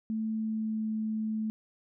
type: tone with pitch glide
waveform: sine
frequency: 220 to 218 Hz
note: A3 to A3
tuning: 0 to -16 cents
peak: -29 dBFS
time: 0.1-1.5 s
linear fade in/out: 0 ms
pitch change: -16 cents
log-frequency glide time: 0.3-0.89 s
effects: none